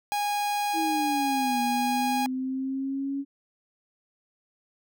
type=tone; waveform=45% pulse; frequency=823 Hz; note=G#5; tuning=16 cents flat; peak=-25 dBFS; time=0.12-2.26 s; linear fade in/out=0 ms
type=linear two-way sweep; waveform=sine; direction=down then up; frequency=329.9 to 242 to 279 Hz; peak=-27 dBFS; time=0.73-3.25 s; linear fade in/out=50 ms; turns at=1.61 s
effects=none